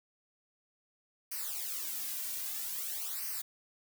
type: noise with flanger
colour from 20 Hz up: blue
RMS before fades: -38 dBFS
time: 1.31-3.42 s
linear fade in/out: 10 ms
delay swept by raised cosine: 0.27 to 2.37 ms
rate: 0.51 Hz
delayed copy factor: -0.9
effects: none